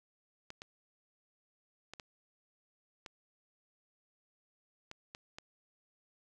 clicks, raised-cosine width 0.2 ms, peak -28 dBFS, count 8, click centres 0.504 / 0.619 / 1.936 / 1.998 / 3.062 / 4.914 / 5.149 / 5.385 s, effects none

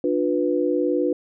sine chord, B diminished, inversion first, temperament just, 296.3 / 355.6 / 493.9 Hz, D4 / F4 / B4, +15 / +31 / 0 cents, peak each -23 dBFS, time 0.04-1.13 s, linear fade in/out 2 ms, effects none

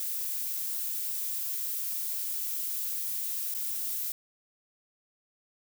violet noise with dropouts, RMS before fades -33 dBFS, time 0-4.12 s, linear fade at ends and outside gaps 1 ms, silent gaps 3.54-3.548 s, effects none

